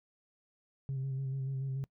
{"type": "tone with vibrato", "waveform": "sine", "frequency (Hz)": 134.2, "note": "C3", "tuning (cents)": 44, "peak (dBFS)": -31, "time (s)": [0.89, 1.84], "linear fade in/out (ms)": 0, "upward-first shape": "square", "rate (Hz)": 6.9, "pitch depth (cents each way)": 24, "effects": ["noise-tail reverb RT60 0.1 s tail -24 dB re dry", "tanh soft clip ceiling -31 dBFS"]}